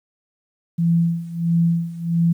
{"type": "tone with tremolo", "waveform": "sine", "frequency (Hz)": 168.4, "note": "E3", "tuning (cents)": 37, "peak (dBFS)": -13, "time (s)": [0.78, 2.33], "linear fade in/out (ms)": 10, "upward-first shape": "sine", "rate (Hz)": 1.5, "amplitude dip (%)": 85, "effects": ["9-bit"]}